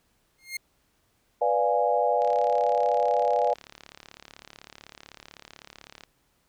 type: tone with exponential growth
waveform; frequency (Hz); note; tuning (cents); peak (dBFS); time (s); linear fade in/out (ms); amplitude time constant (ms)
sawtooth; 2130; C7; +30; -24; 0.38-0.57; 5; 41
type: chord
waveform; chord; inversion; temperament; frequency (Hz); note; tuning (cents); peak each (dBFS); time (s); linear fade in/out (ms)
sine; B diminished seventh; none; equal; 493.9 / 587.3 / 698.5 / 830.6; B4 / D5 / F5 / Ab5; 0 / 0 / 0 / 0; -26; 1.41-3.54; 10
type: click train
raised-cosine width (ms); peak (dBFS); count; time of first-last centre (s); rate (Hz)
0.2; -26; 138; 2.22-6.036; 35.9
effects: pink hiss -69 dBFS RMS until 6.48 s